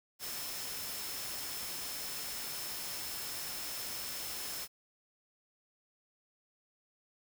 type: tone in noise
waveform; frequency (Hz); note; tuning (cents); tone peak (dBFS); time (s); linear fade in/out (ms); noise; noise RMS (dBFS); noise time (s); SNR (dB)
sine; 5274; E8; 0; -46; 0.19-4.68; 50; white; -41; 0.19-4.68; -8
effects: none